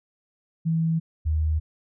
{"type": "tone pair in turn", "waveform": "sine", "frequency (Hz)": [163, 77.95], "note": ["E3", "D#2"], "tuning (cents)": [-19, 4], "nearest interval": "octave + minor second", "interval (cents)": 1277, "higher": "first", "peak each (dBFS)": -20, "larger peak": "neither", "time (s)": [[0.65, 1], [1.25, 1.6]], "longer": "neither", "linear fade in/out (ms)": 20, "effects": []}